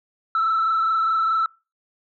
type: tone with frequency modulation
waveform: sine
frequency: 1321 Hz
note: E6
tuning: 3 cents sharp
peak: -16 dBFS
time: 0.35-1.46 s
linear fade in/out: 2 ms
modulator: 24.8 Hz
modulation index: 1.1
effects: noise-tail reverb RT60 0.3 s tail -25 dB re dry + tanh soft clip ceiling -15 dBFS